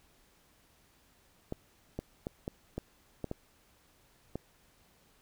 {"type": "clicks", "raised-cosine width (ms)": 2, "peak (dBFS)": -22, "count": 8, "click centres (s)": [1.524, 1.99, 2.269, 2.479, 2.78, 3.243, 3.314, 4.356], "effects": ["pink hiss -66 dBFS RMS until 5.21 s"]}